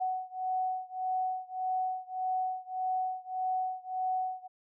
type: beating tone pair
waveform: sine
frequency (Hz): 744 / 745.7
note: F#5 / F#5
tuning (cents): +9 / +13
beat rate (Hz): 1.7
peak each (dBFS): -33 / -34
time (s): 0-4.48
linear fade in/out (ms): 20
effects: none